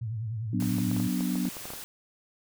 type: tone with vibrato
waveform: sine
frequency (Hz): 111.8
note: A2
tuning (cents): +28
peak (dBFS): -30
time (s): 0.01-1.08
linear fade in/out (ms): 10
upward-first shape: triangle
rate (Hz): 10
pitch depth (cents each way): 140
type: chord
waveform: sine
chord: B minor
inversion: second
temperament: equal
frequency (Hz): 185 / 246.9 / 293.7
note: F#3 / B3 / D4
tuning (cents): 0 / 0 / 0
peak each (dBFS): -29 / -30 / -33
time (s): 0.53-1.49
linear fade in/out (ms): 5
type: noise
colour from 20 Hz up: white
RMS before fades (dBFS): -41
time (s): 0.6-1.84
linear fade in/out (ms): 0
type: clicks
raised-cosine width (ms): 1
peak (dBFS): -26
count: 12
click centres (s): 0.624 / 0.784 / 0.914 / 0.966 / 1.001 / 1.207 / 1.356 / 1.454 / 1.568 / 1.655 / 1.704 / 1.736
effects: none